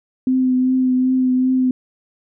sine tone with vibrato, 256.5 Hz, C4, 34 cents flat, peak -13 dBFS, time 0.27-1.71 s, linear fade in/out 2 ms, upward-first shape triangle, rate 2.6 Hz, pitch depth 21 cents each way, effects none

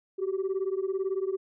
sine beating tone pair, 376.2 / 394.2 Hz, F#4 / G4, +29 / +10 cents, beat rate 18 Hz, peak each -28 / -29 dBFS, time 0.18-1.37 s, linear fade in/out 20 ms, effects tanh soft clip ceiling -23 dBFS

